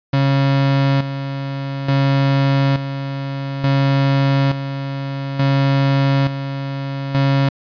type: tone with tremolo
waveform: 35% pulse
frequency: 137.5 Hz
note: C#3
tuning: 14 cents flat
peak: -11 dBFS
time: 0.13-7.49 s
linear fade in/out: 5 ms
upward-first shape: square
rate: 0.57 Hz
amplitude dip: 65%
effects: resampled to 11025 Hz